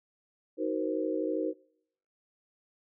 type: chord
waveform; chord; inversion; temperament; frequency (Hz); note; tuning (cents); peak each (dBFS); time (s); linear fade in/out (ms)
sine; C half-diminished seventh; first; just; 314 / 376.7 / 470.9 / 523.3; Eb4 / Gb4 / Bb4 / C5; +16 / +31 / +18 / 0; -32 / -35 / -34 / -35; 0.57-1.54; 50
effects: noise-tail reverb RT60 0.8 s tail -26 dB re dry